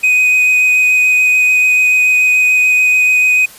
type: tone with vibrato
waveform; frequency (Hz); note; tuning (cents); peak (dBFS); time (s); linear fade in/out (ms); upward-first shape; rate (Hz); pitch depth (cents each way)
triangle; 2501; D#7; +8; -6; 0.03-3.46; 10; sine; 6.9; 9
effects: white hiss -37 dBFS RMS until 3.58 s + resampled to 32000 Hz